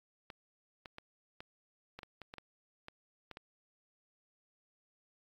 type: clicks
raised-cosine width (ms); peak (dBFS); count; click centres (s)
0.3; -30; 12; 0.302 / 0.858 / 0.984 / 1.405 / 1.99 / 2.032 / 2.217 / 2.339 / 2.383 / 2.884 / 3.313 / 3.371
effects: AAC 32 kbps